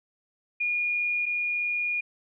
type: tone pair in turn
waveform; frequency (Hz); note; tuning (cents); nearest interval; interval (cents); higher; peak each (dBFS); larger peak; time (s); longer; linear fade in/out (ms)
sine; 2434 / 2434; D#7 / D#7; -39 / -39; unison; 0; neither; -24 / -25; first; 0.6-1.26 / 1.26-2.01; second; 10
effects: none